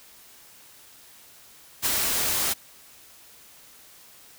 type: noise with ADSR envelope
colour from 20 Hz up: white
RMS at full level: -22 dBFS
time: 1.82-2.54 s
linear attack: 39 ms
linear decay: 12 ms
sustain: -3 dB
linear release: 17 ms
effects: white hiss -51 dBFS RMS until 4.38 s